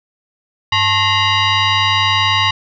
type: tone with frequency modulation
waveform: sine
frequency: 880 Hz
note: A5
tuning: in tune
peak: -11 dBFS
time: 0.72-2.51 s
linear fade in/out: 5 ms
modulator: 979 Hz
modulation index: 3.2
effects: none